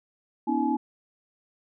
sine tone cluster, 246.6 / 284.1 / 320.4 / 850 Hz, B3 / C#4 / E4 / G#5, -2 / +43 / -49 / +40 cents, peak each -28 dBFS, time 0.47-0.77 s, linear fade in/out 10 ms, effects none

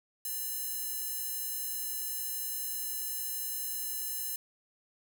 square tone with high-pass filter, 581 Hz, D5, 19 cents flat, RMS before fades -36 dBFS, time 0.25-4.36 s, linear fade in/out 2 ms, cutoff 11000 Hz, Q 0.64, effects none

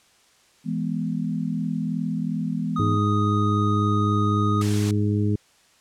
sine chord, E major, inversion none, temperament equal, 164.81 / 207.7 / 246.9 Hz, E3 / G#3 / B3, 0 / 0 / 0 cents, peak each -27 / -28 / -28 dBFS, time 0.64-2.99 s, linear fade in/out 50 ms
triangle tone, 1244.5 Hz, D#6, in tune, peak -23 dBFS, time 2.76-4.62 s, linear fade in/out 5 ms
harmonic tone, 103.83 Hz, G#2, in tune, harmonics 1 / 2 / 3 / 4, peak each -21 / -25 / -27 / -31 dBFS, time 2.79-5.36 s, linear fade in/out 5 ms
white noise, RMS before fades -32 dBFS, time 4.61-4.91 s, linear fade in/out 2 ms
effects white hiss -58 dBFS RMS until 5.8 s + low-pass 8000 Hz 12 dB/octave

